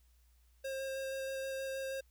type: tone with vibrato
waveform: square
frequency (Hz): 535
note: C5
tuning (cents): +38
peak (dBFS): -38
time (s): 0.64-2.01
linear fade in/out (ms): 10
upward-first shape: square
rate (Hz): 6.3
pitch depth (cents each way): 8
effects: added 60 Hz sine -64 dBFS peak until 2.1 s + white hiss -75 dBFS RMS until 2.1 s